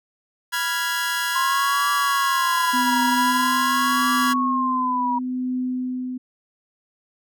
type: chord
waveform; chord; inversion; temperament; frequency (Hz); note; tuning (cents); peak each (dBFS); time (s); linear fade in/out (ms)
sawtooth; F diminished; second; equal; 987.8 / 1396.9 / 1661.2; Cb6 / F6 / Ab6; 0 / 0 / 0; -24 / -24 / -21; 0.52-4.34; 20
type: tone with vibrato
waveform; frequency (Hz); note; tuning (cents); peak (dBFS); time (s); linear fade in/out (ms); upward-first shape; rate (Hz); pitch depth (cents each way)
sine; 1046.5; C6; 0; -20; 1.35-5.19; 10; triangle; 0.45; 170
type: clicks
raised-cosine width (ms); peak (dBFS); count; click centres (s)
0.2; -24; 3; 1.521 / 2.239 / 3.18
type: tone with tremolo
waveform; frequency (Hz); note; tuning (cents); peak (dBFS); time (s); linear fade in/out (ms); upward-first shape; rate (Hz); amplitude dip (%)
sine; 253.3; B3; +44; -21; 2.73-6.18; 10; triangle; 0.79; 50
effects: none